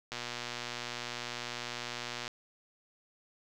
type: click train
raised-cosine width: 0.2 ms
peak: -20 dBFS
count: 260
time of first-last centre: 0.12-2.278 s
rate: 120 Hz
effects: none